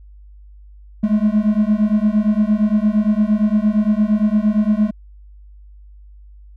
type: beating tone pair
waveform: triangle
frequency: 207.7 / 216.4 Hz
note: G#3 / A3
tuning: 0 / -29 cents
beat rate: 8.7 Hz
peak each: -14 dBFS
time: 1.03-4.91 s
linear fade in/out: 10 ms
effects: added 50 Hz sine -39 dBFS peak until 6.56 s